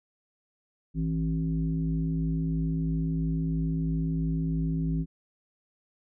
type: tone with frequency modulation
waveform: sine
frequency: 162 Hz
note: E3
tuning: 30 cents flat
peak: -25 dBFS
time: 0.94-5.06 s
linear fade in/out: 50 ms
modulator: 107 Hz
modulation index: 0.88
effects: none